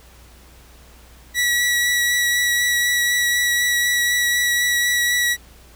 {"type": "tone with vibrato", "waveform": "sawtooth", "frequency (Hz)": 1937, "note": "B6", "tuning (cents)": -34, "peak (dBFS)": -13, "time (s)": [1.34, 5.37], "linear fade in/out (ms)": 50, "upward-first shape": "triangle", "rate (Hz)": 4, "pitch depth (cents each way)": 14, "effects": ["added 60 Hz sine -46 dBFS peak until 5.75 s", "pink hiss -49 dBFS RMS until 5.75 s"]}